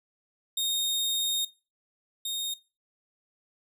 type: tone pair in turn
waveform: sawtooth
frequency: 3702 / 3702 Hz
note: A#7 / A#7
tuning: -13 / -13 cents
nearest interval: unison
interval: 0 cents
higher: neither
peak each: -23 / -27 dBFS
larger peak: first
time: 0.57-1.45 / 2.25-2.54 s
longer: first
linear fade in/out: 5 ms
effects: noise-tail reverb RT60 0.3 s tail -20 dB re dry